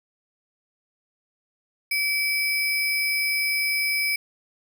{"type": "tone with sample-and-hold", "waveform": "sine", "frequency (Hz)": 2300, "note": "D7", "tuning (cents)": -37, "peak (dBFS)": -21, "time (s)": [1.91, 4.16], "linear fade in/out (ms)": 5, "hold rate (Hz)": 7350, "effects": []}